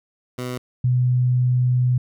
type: tone pair in turn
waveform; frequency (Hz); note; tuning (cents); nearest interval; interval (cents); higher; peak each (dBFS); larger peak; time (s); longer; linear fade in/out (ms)
15% pulse / sine; 125.1 / 125.1; B2 / B2; +23 / +23; unison; 0; neither; -20 / -15; second; 0.38-0.58 / 0.84-1.98; second; 5
effects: none